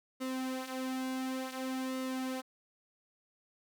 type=tone with flanger; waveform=sawtooth; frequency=260 Hz; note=C4; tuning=11 cents flat; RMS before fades=-37 dBFS; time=0.2-2.42 s; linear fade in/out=20 ms; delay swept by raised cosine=1.2 to 6.1 ms; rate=0.56 Hz; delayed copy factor=-0.65; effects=none